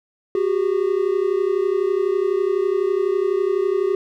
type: tone pair together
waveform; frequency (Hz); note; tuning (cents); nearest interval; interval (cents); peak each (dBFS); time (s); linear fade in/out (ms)
triangle; 370.5 / 402.5; F#4 / G4; +2 / +46; minor second; 144; -18; 0.35-3.95; 2
effects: none